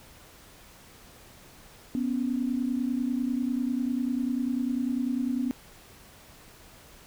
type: tone pair together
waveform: sine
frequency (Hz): 246 / 276.1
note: B3 / C#4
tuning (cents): -7 / -7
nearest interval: major second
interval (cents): 200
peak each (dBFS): -27 / -30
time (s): 1.95-5.51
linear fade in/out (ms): 0
effects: pink hiss -52 dBFS RMS until 7.06 s